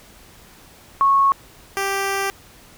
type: tone pair in turn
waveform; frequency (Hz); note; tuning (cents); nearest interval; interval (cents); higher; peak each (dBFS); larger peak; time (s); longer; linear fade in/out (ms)
sine / 10% pulse; 1100 / 392.6; C#6 / G4; -14 / +3; octave + tritone; 1783; first; -12 / -12; neither; 1.01-1.32 / 1.77-2.3; second; 0
effects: pink hiss -47 dBFS RMS until 2.77 s